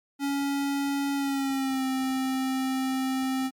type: tone with pitch glide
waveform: square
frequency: 280 to 262.8 Hz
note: C#4 to C4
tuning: +18 to +8 cents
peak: -26 dBFS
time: 0.19-3.51 s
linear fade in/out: 50 ms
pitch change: -110 cents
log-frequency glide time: 1.15-1.85 s
effects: MP3 96 kbps